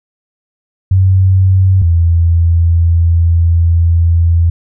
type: tone pair in turn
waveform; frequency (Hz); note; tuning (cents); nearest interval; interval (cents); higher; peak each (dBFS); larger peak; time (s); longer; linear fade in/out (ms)
sine; 94.3 / 84.13; F#2 / E2; +33 / +36; major second; 197; first; -5 / -6; first; 0.91-1.82 / 1.82-4.5; second; 5
effects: none